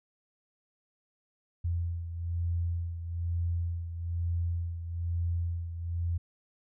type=beating tone pair; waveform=sine; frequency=85.2 / 86.3 Hz; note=F2 / F2; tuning=-42 / -20 cents; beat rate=1.1 Hz; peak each=-30 / -37 dBFS; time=1.64-6.18 s; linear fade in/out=10 ms; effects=none